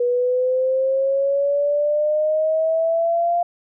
sine exponential sweep, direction up, 484 to 698 Hz, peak -16 dBFS, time 0-3.43 s, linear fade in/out 5 ms, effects none

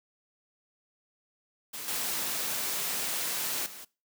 white noise with level steps, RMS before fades -39 / -32 / -45 dBFS, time 1.73-3.85 s, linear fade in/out 10 ms, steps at 1.88 / 3.66 s, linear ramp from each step 2 ms, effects noise-tail reverb RT60 0.3 s tail -22 dB re dry + high-pass 150 Hz 12 dB/octave

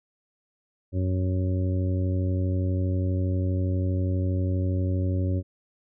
harmonic tone, 92.4 Hz, F#2, 2 cents flat, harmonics 1 / 2 / 3 / 4 / 5 / 6, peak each -23 / -34 / -32 / -37 / -45 / -38 dBFS, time 0.92-5.43 s, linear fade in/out 50 ms, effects none

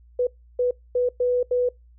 sine tone bursts at uneven times, 493.9 Hz, B4, in tune, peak -18 dBFS, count 5, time 0.19-0.27 / 0.59-0.71 / 0.95-1.09 / 1.2-1.43 / 1.51-1.69 s, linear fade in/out 5 ms, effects noise-tail reverb RT60 0.2 s tail -25 dB re dry + added 59 Hz sine -49 dBFS peak until 1.98 s

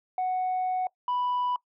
sine tone pair in turn, 740 / 987.8 Hz, F#5 / B5, 0 / 0 cents, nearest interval perfect fourth, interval 500 cents, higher second, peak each -23 dBFS, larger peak neither, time 0.18-0.87 / 1.08-1.56 s, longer first, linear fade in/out 2 ms, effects noise-tail reverb RT60 0.1 s tail -22 dB re dry + tanh soft clip ceiling -23 dBFS

